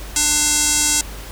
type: tone with band-pass filter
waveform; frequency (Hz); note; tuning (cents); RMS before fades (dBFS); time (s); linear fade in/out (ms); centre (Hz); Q
square; 298; D4; +25; -17; 0.16-1.01; 2; 7500; 2.5
effects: added 50 Hz sine -32 dBFS peak until 1.31 s + pink hiss -36 dBFS RMS until 1.31 s